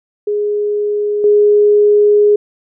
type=tone with level steps; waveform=sine; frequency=415.3 Hz; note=G#4; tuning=in tune; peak=-13 / -6 dBFS; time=0.27-2.36 s; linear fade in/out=5 ms; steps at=1.24 s; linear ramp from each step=2 ms; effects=none